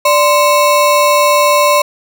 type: ring-modulated tone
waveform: square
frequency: 813 Hz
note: G#5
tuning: 37 cents flat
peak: -5 dBFS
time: 0.05-1.82 s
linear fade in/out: 5 ms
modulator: 226 Hz
effects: none